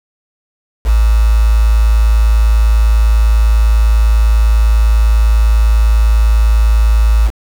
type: tone with quantisation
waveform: sine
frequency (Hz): 55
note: A1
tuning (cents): 0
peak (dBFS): -6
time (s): 0.84-7.31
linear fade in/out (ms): 50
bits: 4
effects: none